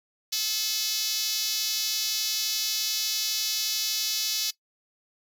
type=tone with high-pass filter; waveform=5% pulse; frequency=431.7 Hz; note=A4; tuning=33 cents flat; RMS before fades=-28 dBFS; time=0.32-4.51 s; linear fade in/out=10 ms; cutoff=4700 Hz; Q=1.3; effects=noise-tail reverb RT60 0.1 s tail -19 dB re dry